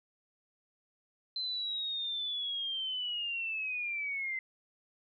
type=linear sweep; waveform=sine; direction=down; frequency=4089 to 2056 Hz; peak=-33 dBFS; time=1.36-4.39 s; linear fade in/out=2 ms; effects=none